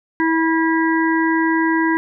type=harmonic tone; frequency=324.9 Hz; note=E4; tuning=25 cents flat; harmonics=1 / 3 / 5 / 6; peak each=-16 / -21 / -23 / -24 dBFS; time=0.2-1.97 s; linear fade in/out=0 ms; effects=none